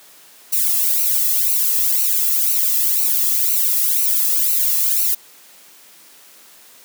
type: noise with flanger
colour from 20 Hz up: violet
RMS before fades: -17 dBFS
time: 0.52-5.15 s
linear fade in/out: 10 ms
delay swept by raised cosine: 0.58 to 1.36 ms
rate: 2 Hz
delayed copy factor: -0.9
effects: white hiss -46 dBFS RMS until 6.84 s + high-pass 200 Hz 12 dB/octave